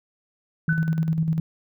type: tone with tremolo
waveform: sine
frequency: 160.9 Hz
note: E3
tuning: 42 cents flat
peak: -18 dBFS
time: 0.68-1.4 s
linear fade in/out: 2 ms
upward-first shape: square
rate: 10 Hz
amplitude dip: 50%
type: tone with exponential decay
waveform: sine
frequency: 1500 Hz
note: F#6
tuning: 23 cents sharp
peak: -22 dBFS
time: 0.69-1.14 s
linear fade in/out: 2 ms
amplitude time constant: 96 ms
effects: none